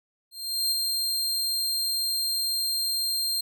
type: tone with ADSR envelope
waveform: sawtooth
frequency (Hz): 4186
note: C8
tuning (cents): 0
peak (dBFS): -19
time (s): 0.31-3.41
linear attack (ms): 410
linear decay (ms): 6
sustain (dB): -3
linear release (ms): 6
effects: none